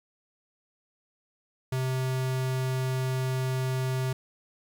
square tone, 130 Hz, C3, 11 cents flat, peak -27 dBFS, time 1.72-4.13 s, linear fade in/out 5 ms, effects 11-bit

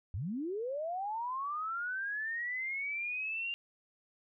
sine linear sweep, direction up, 75.5 to 2803 Hz, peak -34 dBFS, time 0.14-3.54 s, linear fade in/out 0 ms, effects none

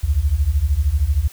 sine beating tone pair, 65 / 78 Hz, C2 / D#2, -11 / +5 cents, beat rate 13 Hz, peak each -18 / -17 dBFS, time 0.03-1.28 s, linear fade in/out 10 ms, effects white hiss -44 dBFS RMS until 1.32 s

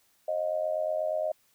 sine tone with amplitude modulation, 622.3 Hz, D#5, in tune, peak -23 dBFS, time 0.28-1.32 s, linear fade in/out 5 ms, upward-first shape sine, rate 88.4 Hz, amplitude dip 80%, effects white hiss -67 dBFS RMS until 1.54 s

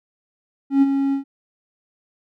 triangle tone with ADSR envelope, 274.9 Hz, C#4, 14 cents flat, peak -7 dBFS, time 0.7-1.24 s, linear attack 120 ms, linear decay 30 ms, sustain -8 dB, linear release 110 ms, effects tanh soft clip ceiling -3 dBFS

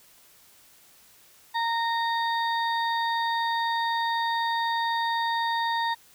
harmonic tone, 924 Hz, A#5, 16 cents flat, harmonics 1 / 2 / 4 / 5, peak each -25 / -31 / -34 / -41 dBFS, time 1.54-5.95 s, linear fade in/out 20 ms, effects white hiss -56 dBFS RMS until 6.14 s

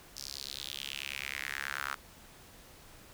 sawtooth tone with high-pass filter sweep, 69.3 Hz, C#2, in tune, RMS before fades -40 dBFS, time 0.16-1.95 s, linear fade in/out 10 ms, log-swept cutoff 5300 to 1300 Hz, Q 3.8, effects pink hiss -55 dBFS RMS until 3.13 s

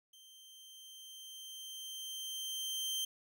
sawtooth tone with level ramp, 3136 Hz, G7, in tune, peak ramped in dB -54 to -31 dBFS, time 0.13-3.05 s, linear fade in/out 5 ms, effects none

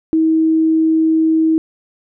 sine tone, 320 Hz, D#4, 49 cents sharp, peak -10 dBFS, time 0.13-1.58 s, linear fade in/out 0 ms, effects none

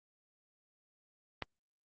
click, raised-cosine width 0.3 ms, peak -19 dBFS, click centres 1.423 s, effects low-pass 5000 Hz 12 dB/octave + Opus 24 kbps

